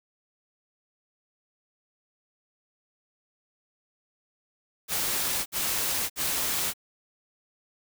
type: noise bursts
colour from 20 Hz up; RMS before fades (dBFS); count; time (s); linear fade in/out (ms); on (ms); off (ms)
white; -28; 3; 4.88-6.738; 50; 580; 59
effects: none